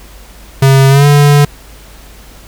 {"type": "tone with pitch glide", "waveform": "square", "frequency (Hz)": [135.2, 144.9], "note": ["C#3", "D3"], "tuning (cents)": [-43, -23], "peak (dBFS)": -4, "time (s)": [0.62, 1.45], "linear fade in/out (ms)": 5, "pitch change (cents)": 120, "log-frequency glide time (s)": [0.89, 1.06], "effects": ["added 50 Hz sine -35 dBFS peak until 2.47 s", "pink hiss -38 dBFS RMS until 2.47 s"]}